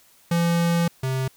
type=tone pair in turn; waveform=square; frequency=170 / 131.44 Hz; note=F3 / C3; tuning=-46 / +8 cents; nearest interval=major third; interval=446 cents; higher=first; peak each=-19 / -23 dBFS; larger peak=first; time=0.31-0.88 / 1.03-1.28 s; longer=first; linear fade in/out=5 ms; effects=white hiss -56 dBFS RMS until 1.36 s